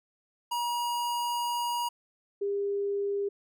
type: tone pair in turn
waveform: square / sine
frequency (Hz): 956 / 401.9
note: A#5 / G4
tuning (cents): +43 / +43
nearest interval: octave + minor third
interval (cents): 1500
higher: first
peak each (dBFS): -29 / -27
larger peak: second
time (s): 0.51-1.89 / 2.41-3.29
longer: first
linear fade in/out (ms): 10
effects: none